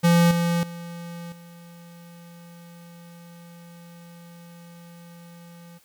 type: tone with level steps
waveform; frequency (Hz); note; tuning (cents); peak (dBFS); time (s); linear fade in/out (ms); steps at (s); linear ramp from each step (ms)
square; 170.9; F3; -37; -15 / -21 / -35 / -44; 0.03-5.79; 20; 0.31 / 0.63 / 1.32; 2
effects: white hiss -59 dBFS RMS until 5.84 s